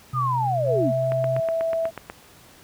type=linear sweep; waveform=sine; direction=down; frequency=1260 to 196 Hz; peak=-21 dBFS; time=0.13-0.93 s; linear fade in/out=50 ms
type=tone with pitch glide; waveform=sine; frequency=126.8 to 129.76 Hz; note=B2 to C3; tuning=+46 to -14 cents; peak=-25 dBFS; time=0.13-1.4 s; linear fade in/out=5 ms; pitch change=+40 cents; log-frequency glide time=0.67-0.89 s
type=tone; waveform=sine; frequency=657 Hz; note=E5; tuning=6 cents flat; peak=-21 dBFS; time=0.65-1.91 s; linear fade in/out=50 ms
type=click train; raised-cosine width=0.5 ms; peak=-17 dBFS; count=9; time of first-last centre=1.12-2.099 s; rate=8.17 Hz
effects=pink hiss -50 dBFS RMS until 2.63 s + high-pass 60 Hz 12 dB/octave